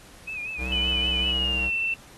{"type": "tone with vibrato", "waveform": "sine", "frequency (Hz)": 2516, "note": "D#7", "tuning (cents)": 19, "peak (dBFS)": -30, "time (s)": [0.27, 1.32], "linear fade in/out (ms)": 10, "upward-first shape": "sine", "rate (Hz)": 5.2, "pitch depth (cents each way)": 78}
{"type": "tone", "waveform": "square", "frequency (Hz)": 64, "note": "C2", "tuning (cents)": -38, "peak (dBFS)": -30, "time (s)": [0.57, 1.71], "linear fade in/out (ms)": 50}
{"type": "tone with pitch glide", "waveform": "sine", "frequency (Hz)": [2995, 2684], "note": ["F#7", "E7"], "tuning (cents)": [20, 31], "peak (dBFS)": -23, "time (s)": [0.72, 1.94], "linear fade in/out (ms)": 2, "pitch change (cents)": -189, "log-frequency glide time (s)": [1.22, 1.73]}
{"effects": ["pink hiss -50 dBFS RMS until 2.17 s", "AAC 32 kbps"]}